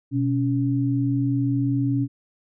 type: tone pair together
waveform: sine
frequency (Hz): 124.5 / 279.5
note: B2 / C#4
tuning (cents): +14 / +14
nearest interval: octave + major second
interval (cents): 1400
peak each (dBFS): -22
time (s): 0.11-2.08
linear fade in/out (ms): 50
effects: none